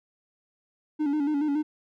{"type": "tone with vibrato", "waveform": "triangle", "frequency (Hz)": 293.7, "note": "D4", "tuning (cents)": 0, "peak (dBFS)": -21, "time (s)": [0.99, 1.63], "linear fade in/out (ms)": 20, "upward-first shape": "square", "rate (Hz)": 7.1, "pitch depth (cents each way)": 64, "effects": []}